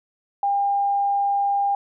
sine tone, 802 Hz, G5, 39 cents sharp, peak -18 dBFS, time 0.43-1.75 s, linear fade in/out 2 ms, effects none

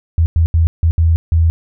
sine tone bursts at uneven times, 82.2 Hz, E2, 4 cents flat, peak -8 dBFS, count 6, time 0.18-0.26 / 0.36-0.46 / 0.54-0.67 / 0.83-0.91 / 0.98-1.16 / 1.32-1.5 s, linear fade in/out 0 ms, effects none

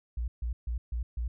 sine tone bursts, 59 Hz, A#1, 22 cents sharp, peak -29 dBFS, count 5, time 0.17-1.28 s, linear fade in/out 5 ms, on 110 ms, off 140 ms, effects none

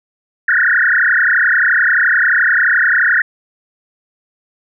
sine tone with frequency modulation, 1661.2 Hz, G#6, in tune, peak -9 dBFS, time 0.48-3.22 s, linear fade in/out 5 ms, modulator 31.5 Hz, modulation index 7.6, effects none

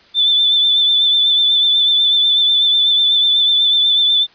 sine tone with vibrato, 3520 Hz, A7, in tune, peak -10 dBFS, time 0.14-4.27 s, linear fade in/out 50 ms, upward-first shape sine, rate 8.1 Hz, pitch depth 31 cents each way, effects white hiss -48 dBFS RMS until 4.34 s + resampled to 11025 Hz

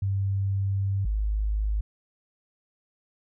sine tone pair in turn, 98 / 52.24 Hz, G2 / G#1, 0 / +11 cents, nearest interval major seventh, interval 1089 cents, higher first, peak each -23 dBFS, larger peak neither, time 0.02-1.05 / 1.05-1.81 s, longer first, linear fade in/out 5 ms, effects none

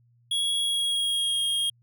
square tone with pitch glide, 3329 to 3251 Hz, G#7 to G#7, +3 to -38 cents, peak -24 dBFS, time 0.31-1.7 s, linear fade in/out 5 ms, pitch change -41 cents, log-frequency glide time 0.57-1.42 s, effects added 119 Hz sine -59 dBFS peak until 1.82 s

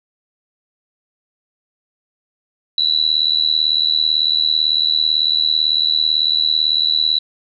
sine tone with amplitude modulation, 3951 Hz, B7, in tune, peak -9 dBFS, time 2.78-7.19 s, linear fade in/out 2 ms, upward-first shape sine, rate 78 Hz, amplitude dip 95%, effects none

